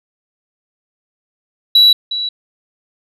sine tone with echo, 3922 Hz, B7, 13 cents flat, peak -3 dBFS, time 1.75-1.93 s, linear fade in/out 5 ms, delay 360 ms, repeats 1, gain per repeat -14 dB, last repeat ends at 2.29 s, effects tanh soft clip ceiling -3 dBFS

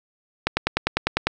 click train, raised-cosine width 0.3 ms, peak -3 dBFS, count 9, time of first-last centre 0.47-1.27 s, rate 10 Hz, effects none

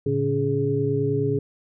sine tone cluster, 114 / 143.3 / 281.4 / 417.1 Hz, A#2 / D3 / C#4 / G#4, -38 / -42 / +26 / +7 cents, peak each -27 / -26 / -28 / -23 dBFS, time 0.06-1.39 s, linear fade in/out 5 ms, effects none

